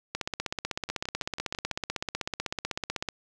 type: two click trains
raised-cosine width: 0.2 ms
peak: -13 / -19 dBFS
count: 48 / 6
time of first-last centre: 0.15-3.087 / 0.89-1.714 s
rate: 16 / 6.07 Hz
effects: none